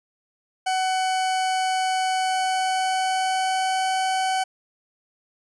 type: tone with pitch glide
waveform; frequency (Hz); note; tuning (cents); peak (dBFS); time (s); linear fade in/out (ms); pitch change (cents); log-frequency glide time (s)
40% pulse; 750 to 755.7; F#5 to F#5; +23 to +36; -20; 0.66-4.44; 10; +13; 2.19-3.9
effects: resampled to 24000 Hz